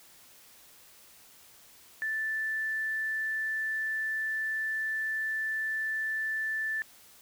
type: tone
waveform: sine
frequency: 1760 Hz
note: A6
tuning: in tune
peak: -29 dBFS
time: 2.02-6.82 s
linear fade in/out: 0 ms
effects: white hiss -56 dBFS RMS until 7.21 s